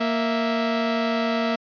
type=tone pair together; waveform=sawtooth; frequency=232.3 / 657 Hz; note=A#3 / E5; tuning=-6 / -6 cents; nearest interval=octave + tritone; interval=1800 cents; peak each=-19 / -21 dBFS; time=0-1.56 s; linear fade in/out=10 ms; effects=resampled to 11025 Hz